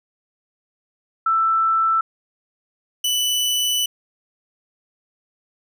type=tone pair in turn; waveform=sine / sawtooth; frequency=1327 / 2979 Hz; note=E6 / F#7; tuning=+11 / +11 cents; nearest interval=octave + major second; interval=1400 cents; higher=second; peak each=-15 dBFS; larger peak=neither; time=1.26-2.01 / 3.04-3.86 s; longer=second; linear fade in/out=5 ms; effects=none